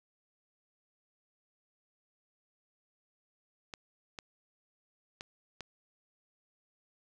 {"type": "clicks", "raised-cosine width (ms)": 0.2, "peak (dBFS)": -24, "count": 4, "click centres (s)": [3.738, 4.188, 5.209, 5.607], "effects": []}